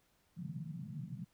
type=band-pass noise; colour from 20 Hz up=white; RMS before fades=-44 dBFS; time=0.36-1.25 s; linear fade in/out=20 ms; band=130 to 190 Hz; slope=48 dB/octave; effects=pink hiss -74 dBFS RMS until 1.33 s